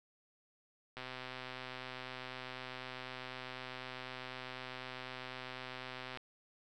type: click train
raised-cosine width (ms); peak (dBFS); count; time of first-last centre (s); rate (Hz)
0.3; -28; 667; 0.97-6.173; 128
effects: none